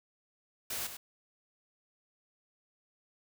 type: noise with echo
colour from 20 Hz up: white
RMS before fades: -37 dBFS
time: 0.7-0.87 s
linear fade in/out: 5 ms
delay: 100 ms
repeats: 1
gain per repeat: -8 dB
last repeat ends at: 0.97 s
effects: none